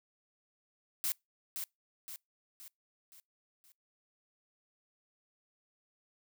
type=noise with echo; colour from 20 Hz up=blue; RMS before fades=-33 dBFS; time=1.04-1.12 s; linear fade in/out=0 ms; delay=520 ms; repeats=5; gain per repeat=-6 dB; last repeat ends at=3.72 s; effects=noise-tail reverb RT60 0.2 s tail -26 dB re dry